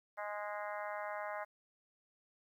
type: harmonic tone with a mistuned harmonic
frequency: 207.7 Hz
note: G#3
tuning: in tune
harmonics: 3 / 4 / 5 / 6 / 7 / 8 / 9 / 10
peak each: -43 / -45 / -47 / -49 / -50 / -51 / -52 / -53 dBFS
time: 0.17-1.45 s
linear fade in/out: 20 ms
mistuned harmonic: 8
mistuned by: -17 cents
effects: 12-bit

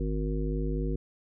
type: harmonic tone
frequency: 51.91 Hz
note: G#1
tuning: in tune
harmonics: 1 / 3 / 5 / 7 / 9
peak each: -29 / -34 / -36 / -37 / -39 dBFS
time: 0-0.96 s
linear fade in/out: 5 ms
effects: none

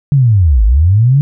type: linear two-way sweep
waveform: sine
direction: down then up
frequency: 146.83 to 48.76 to 146.83 Hz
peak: -5 dBFS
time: 0.12-1.21 s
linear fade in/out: 0 ms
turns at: 0.64 s
effects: none

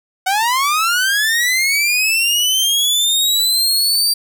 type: linear sweep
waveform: sawtooth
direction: up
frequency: 734 to 4699 Hz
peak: -10 dBFS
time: 0.26-4.14 s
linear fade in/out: 10 ms
effects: none

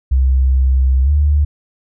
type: tone with pitch glide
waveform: sine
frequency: 65.41 to 73.42 Hz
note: C2 to D2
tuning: 0 to 0 cents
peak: -9 dBFS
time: 0.11-1.45 s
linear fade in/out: 10 ms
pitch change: +200 cents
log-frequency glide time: 1.04-1.1 s
effects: none

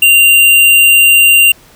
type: tone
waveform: square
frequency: 2778 Hz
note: F7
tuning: 10 cents flat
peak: -4 dBFS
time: 0.02-1.52 s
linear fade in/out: 5 ms
effects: pink hiss -42 dBFS RMS until 1.75 s

